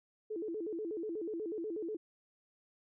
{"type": "tone with vibrato", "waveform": "sine", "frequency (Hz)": 380, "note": "F#4", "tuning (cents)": 46, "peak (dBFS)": -36, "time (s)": [0.3, 1.97], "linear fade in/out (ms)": 10, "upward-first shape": "square", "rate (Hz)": 8.2, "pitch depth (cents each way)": 220, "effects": []}